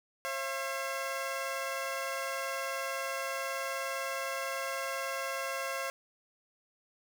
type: tone pair together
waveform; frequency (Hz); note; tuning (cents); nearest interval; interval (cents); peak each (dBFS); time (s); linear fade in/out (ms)
15% pulse; 538 / 677.4; C5 / E5; +48 / +47; major third; 399; -29 / -32; 0.25-5.9; 0
effects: none